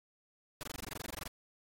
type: noise bursts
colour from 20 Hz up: pink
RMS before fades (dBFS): -42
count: 16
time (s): 0.61-1.276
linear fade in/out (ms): 0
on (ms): 21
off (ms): 22
effects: AAC 48 kbps